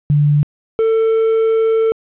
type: tone pair in turn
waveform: sine / triangle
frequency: 146.83 / 446.9 Hz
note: D3 / A4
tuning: 0 / +27 cents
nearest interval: octave + perfect fifth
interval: 1927 cents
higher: second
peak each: -9 dBFS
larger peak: neither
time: 0.1-0.43 / 0.79-1.92 s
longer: second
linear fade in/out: 0 ms
effects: resampled to 8000 Hz + 8-bit